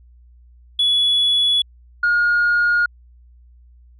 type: tone pair in turn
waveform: sine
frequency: 3400 / 1429.5 Hz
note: G#7 / F6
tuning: +40 / +40 cents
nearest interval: octave + minor third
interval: 1500 cents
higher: first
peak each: -12 dBFS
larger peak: neither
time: 0.79-1.62 / 2.03-2.86 s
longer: neither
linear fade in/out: 5 ms
effects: tanh soft clip ceiling -11 dBFS + added 60 Hz sine -45 dBFS peak until 3.99 s